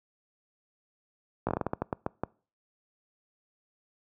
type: slowing click train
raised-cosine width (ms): 1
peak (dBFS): -14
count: 12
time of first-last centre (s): 1.47-2.236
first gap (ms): 17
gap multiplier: 1.26
effects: noise-tail reverb RT60 0.4 s tail -25 dB re dry + high-pass 80 Hz 12 dB/octave